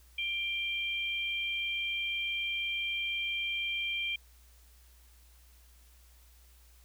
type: tone pair together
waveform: sine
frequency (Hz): 2372 / 3166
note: D7 / G7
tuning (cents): +17 / +17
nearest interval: perfect fourth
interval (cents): 500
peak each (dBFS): -33 / -35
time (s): 0.18-4.16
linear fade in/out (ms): 5
effects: added 60 Hz sine -57 dBFS peak until 6.84 s + white hiss -64 dBFS RMS until 6.84 s